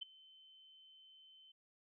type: tone with ADSR envelope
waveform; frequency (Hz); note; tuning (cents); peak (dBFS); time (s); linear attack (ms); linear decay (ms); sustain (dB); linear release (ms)
sine; 3071; G7; -36; -39; 0.01-1.52; 13; 12; -21; 7
effects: none